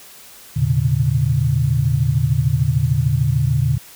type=tone cluster; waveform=sine; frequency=83.2 / 117.1 / 130.2 / 143.8 Hz; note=E2 / A#2 / C3 / D3; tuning=+17 / +8 / -8 / -36 cents; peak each=-23 / -18 / -22 / -18 dBFS; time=0.56-3.78 s; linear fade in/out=10 ms; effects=white hiss -42 dBFS RMS until 3.95 s